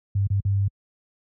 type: tone with dropouts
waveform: sine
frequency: 99 Hz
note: G2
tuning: 18 cents sharp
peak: -18 dBFS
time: 0.15-0.68 s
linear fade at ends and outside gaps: 5 ms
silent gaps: 0.271-0.302 / 0.403-0.45 s
effects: high-pass 60 Hz 12 dB/octave